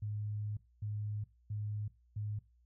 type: tone bursts at uneven times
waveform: sine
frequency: 105 Hz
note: G#2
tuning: 19 cents sharp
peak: -36 dBFS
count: 4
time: 0.02-0.57 / 0.82-1.24 / 1.5-1.88 / 2.16-2.39 s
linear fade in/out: 5 ms
effects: noise-tail reverb RT60 0.2 s tail -17 dB re dry + added 60 Hz sine -65 dBFS peak until 2.65 s